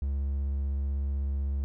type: tone with vibrato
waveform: triangle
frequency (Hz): 69.3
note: C#2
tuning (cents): 0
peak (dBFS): -25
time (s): 0.02-1.64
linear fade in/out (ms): 0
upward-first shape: triangle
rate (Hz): 16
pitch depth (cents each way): 17
effects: none